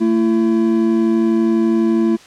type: tone pair together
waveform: triangle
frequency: 224 / 336.1 Hz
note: A3 / E4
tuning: +31 / +34 cents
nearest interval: perfect fifth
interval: 703 cents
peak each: -13 dBFS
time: 0-2.17 s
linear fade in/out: 20 ms
effects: white hiss -43 dBFS RMS until 2.26 s + low-pass 6000 Hz 12 dB/octave